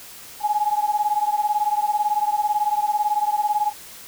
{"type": "beating tone pair", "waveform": "sine", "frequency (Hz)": [830.6, 848.6], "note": ["G#5", "G#5"], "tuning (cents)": [0, 37], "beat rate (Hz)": 18, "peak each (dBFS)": [-21, -22], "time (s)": [0.4, 3.73], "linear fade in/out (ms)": 50, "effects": ["white hiss -41 dBFS RMS until 4.07 s"]}